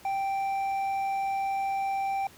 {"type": "tone with hard clipping", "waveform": "sine", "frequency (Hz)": 783, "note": "G5", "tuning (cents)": -2, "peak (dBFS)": -28, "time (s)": [0.05, 2.27], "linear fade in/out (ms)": 2, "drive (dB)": 5, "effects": ["pink hiss -53 dBFS RMS until 2.37 s", "high-pass 60 Hz 12 dB/octave"]}